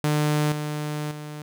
sawtooth tone with level steps, 150 Hz, D3, 37 cents sharp, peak -16 / -23 / -30 dBFS, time 0.04-1.42 s, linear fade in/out 0 ms, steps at 0.52 / 1.11 s, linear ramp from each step 2 ms, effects none

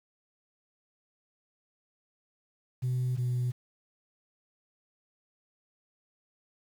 sine tone pair in turn, 126.3 / 123.92 Hz, B2 / B2, +39 / +6 cents, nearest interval unison, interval 33 cents, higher first, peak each -25 dBFS, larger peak neither, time 2.82-3.17 / 3.17-3.52 s, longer neither, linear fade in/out 20 ms, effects tanh soft clip ceiling -24 dBFS + 9-bit

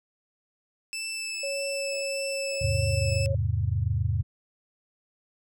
20% pulse tone with vibrato, 2637 Hz, E7, in tune, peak -26 dBFS, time 0.93-3.26 s, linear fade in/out 0 ms, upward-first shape triangle, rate 1.7 Hz, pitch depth 12 cents each way
sine tone with pitch glide, 557 to 548.7 Hz, C#5 to C#5, +8 to -18 cents, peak -30 dBFS, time 1.43-3.35 s, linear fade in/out 5 ms, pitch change -26 cents, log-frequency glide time 1.59-2.27 s
sine chord, E augmented, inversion none, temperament equal, 82.41 / 103.83 / 130.81 Hz, E2 / G#2 / B#2, 0 / 0 / 0 cents, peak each -28 / -26 / -30 dBFS, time 2.61-4.23 s, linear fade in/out 10 ms
effects none

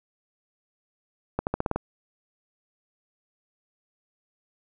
accelerating click train, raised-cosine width 1 ms, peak -11 dBFS, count 7, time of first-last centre 1.39-1.76 s, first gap 79 ms, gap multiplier 0.9, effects none

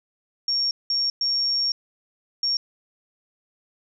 sine tone bursts at uneven times, 5530 Hz, F8, 18 cents flat, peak -20 dBFS, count 4, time 0.48-0.71 / 0.9-1.1 / 1.21-1.72 / 2.43-2.57 s, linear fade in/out 2 ms, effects none

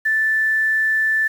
sine tone with quantisation, 1759 Hz, A6, 1 cent flat, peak -15 dBFS, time 0.05-1.28 s, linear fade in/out 10 ms, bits 7, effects none

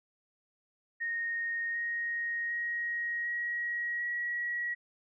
sine tone with pitch steps, 1856 / 1871.1 / 1886.3 / 1901.6 / 1917 Hz, A#6 / A#6 / A#6 / A#6 / A#6, -8 / +6 / +20 / +34 / +48 cents, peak -31 dBFS, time 1-4.75 s, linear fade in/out 20 ms, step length 750 ms, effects none

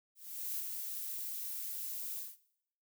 violet noise with ADSR envelope, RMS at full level -37 dBFS, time 0.15-2.37 s, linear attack 430 ms, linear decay 30 ms, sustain -4 dB, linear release 190 ms, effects noise-tail reverb RT60 0.7 s tail -18 dB re dry

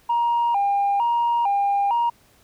sine tone with vibrato, 870 Hz, A5, 20 cents flat, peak -16 dBFS, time 0.09-2.1 s, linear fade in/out 10 ms, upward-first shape square, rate 1.1 Hz, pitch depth 140 cents each way, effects tanh soft clip ceiling -15 dBFS + pink hiss -57 dBFS RMS until 2.43 s

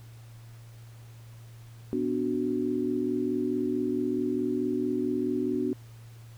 sine chord, B minor, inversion none, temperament equal with one note detuned, 249.1 / 293.7 / 370 Hz, B3 / D4 / F#4, +15 / 0 / 0 cents, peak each -30 dBFS, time 1.93-5.73 s, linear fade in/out 0 ms, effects added 115 Hz sine -45 dBFS peak until 6.37 s + pink hiss -58 dBFS RMS until 6.37 s

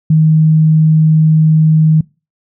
sine tone, 157.1 Hz, D#3, 17 cents sharp, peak -5 dBFS, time 0.1-2.01 s, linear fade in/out 5 ms, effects noise-tail reverb RT60 0.3 s tail -24 dB re dry

